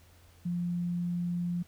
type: tone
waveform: sine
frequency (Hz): 174.61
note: F3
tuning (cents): 0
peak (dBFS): -29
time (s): 0.45-1.63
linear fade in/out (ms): 10
effects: added 86 Hz sine -58 dBFS peak until 1.67 s + pink hiss -62 dBFS RMS until 1.67 s